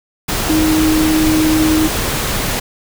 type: tone in noise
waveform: sine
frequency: 313 Hz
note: D#4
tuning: 10 cents sharp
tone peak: -11 dBFS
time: 0.49-1.88 s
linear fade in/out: 10 ms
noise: pink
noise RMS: -18 dBFS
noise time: 0.28-2.6 s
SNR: +4 dB
effects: none